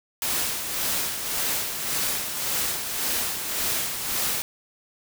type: noise with tremolo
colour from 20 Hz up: white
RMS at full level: -25 dBFS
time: 0.22-4.42 s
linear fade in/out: 0 ms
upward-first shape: sine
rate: 1.8 Hz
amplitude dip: 50%
effects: none